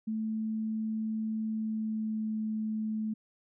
sine tone with pitch glide, 219.2 to 217.2 Hz, A3 to A3, -6 to -22 cents, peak -30 dBFS, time 0.07-3.14 s, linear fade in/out 10 ms, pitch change -16 cents, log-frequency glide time 1.47-2.39 s, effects none

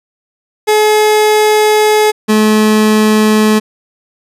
30% pulse tone pair in turn, 426.2 / 215 Hz, G#4 / A3, +45 / -40 cents, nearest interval octave, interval 1185 cents, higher first, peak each -4 dBFS, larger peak neither, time 0.67-2.12 / 2.28-3.6 s, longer first, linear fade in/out 20 ms, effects resampled to 32000 Hz

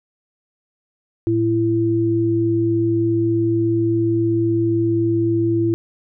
sine tone pair together, 111.93 / 335.4 Hz, A2 / E4, +30 / +30 cents, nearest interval octave + perfect fifth, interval 1900 cents, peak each -21 / -16 dBFS, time 1.27-5.74 s, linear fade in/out 0 ms, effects none

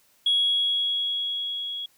sine tone with level ramp, 3330 Hz, G#7, 4 cents sharp, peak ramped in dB -17 to -30 dBFS, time 0.26-1.86 s, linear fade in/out 5 ms, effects tanh soft clip ceiling -14 dBFS + white hiss -62 dBFS RMS until 1.97 s

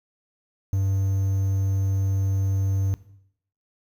triangle tone with quantisation, 97 Hz, G2, 18 cents flat, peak -18 dBFS, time 0.73-2.94 s, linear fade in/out 0 ms, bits 8, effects noise-tail reverb RT60 0.7 s tail -17 dB re dry

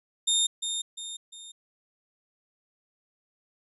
25% pulse tone with echo, 3654 Hz, A#7, 35 cents flat, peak -18 dBFS, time 0.27-0.47 s, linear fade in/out 10 ms, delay 350 ms, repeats 3, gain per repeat -7 dB, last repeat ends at 1.52 s, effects resampled to 32000 Hz

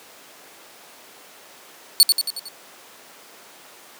sawtooth tone with echo, 4435 Hz, C#8, in tune, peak -5 dBFS, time 2-2.03 s, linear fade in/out 0 ms, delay 91 ms, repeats 5, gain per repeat -5 dB, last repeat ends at 2.485 s, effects pink hiss -45 dBFS RMS until 3.99 s + high-pass 400 Hz 12 dB/octave

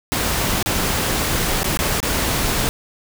pink noise with dropouts, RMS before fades -20 dBFS, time 0.12-2.69 s, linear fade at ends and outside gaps 0 ms, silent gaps 0.627-0.66 / 1.632-1.643 / 1.772-1.79 / 2.003-2.029 s, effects none

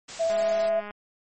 white noise, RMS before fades -38 dBFS, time 0.08-0.69 s, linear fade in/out 10 ms
sine tone with vibrato, 659.3 Hz, E5, in tune, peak -21 dBFS, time 0.19-0.81 s, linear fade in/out 20 ms, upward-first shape sine, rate 14 Hz, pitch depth 13 cents each way
click train, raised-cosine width 0.5 ms, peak -24 dBFS, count 127, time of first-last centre 0.3-0.909 s, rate 207 Hz
effects MP3 32 kbps

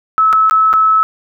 sine tone with dropouts, 1299 Hz, E6, 26 cents flat, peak -7 dBFS, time 0.18-1.03 s, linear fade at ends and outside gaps 0 ms, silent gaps 0.328-0.332 / 0.497-0.51 / 0.73-0.737 s, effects none

